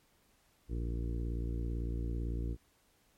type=harmonic tone; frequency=57.9 Hz; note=A#1; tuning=11 cents flat; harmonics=1 / 2 / 3 / 4 / 5 / 6 / 7 / 8; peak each=-34 / -41 / -47 / -50 / -46 / -48 / -55 / -53 dBFS; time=0.68-2.57 s; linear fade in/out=50 ms; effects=pink hiss -70 dBFS RMS until 3.17 s + MP3 64 kbps